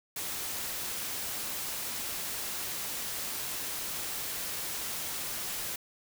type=noise; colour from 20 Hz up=white; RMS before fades=-36 dBFS; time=0.16-5.76 s; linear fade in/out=5 ms; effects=none